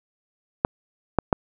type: clicks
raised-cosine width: 1 ms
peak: -3 dBFS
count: 3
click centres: 0.649 / 1.187 / 1.328 s
effects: none